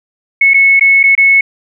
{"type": "tone with dropouts", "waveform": "sine", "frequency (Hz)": 2198, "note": "C#7", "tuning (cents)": -15, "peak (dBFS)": -4, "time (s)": [0.41, 1.41], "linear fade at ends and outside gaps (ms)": 5, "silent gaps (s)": [[0.536, 0.542], [0.796, 0.809], [1.031, 1.037], [1.152, 1.177]], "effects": []}